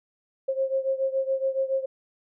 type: beating tone pair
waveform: sine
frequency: 532 / 539.1 Hz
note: C5 / C#5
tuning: +29 / -48 cents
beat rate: 7.1 Hz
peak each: -25 / -28 dBFS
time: 0.48-1.86 s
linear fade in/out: 10 ms
effects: none